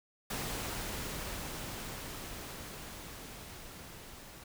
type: noise with level ramp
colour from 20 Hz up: pink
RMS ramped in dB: -37 to -51 dBFS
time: 0.3-4.44 s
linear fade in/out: 5 ms
effects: none